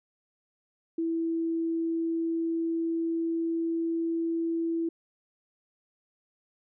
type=tone with pitch glide; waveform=sine; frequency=329.6 to 331.5 Hz; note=E4 to E4; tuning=0 to +10 cents; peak=-26 dBFS; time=0.98-4.89 s; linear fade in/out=5 ms; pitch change=+10 cents; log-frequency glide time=1.64-4.35 s; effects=none